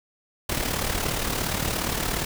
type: noise with amplitude modulation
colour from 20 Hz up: pink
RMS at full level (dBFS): -24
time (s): 0.49-2.25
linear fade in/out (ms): 5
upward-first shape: sine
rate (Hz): 37.1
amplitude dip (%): 60
effects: none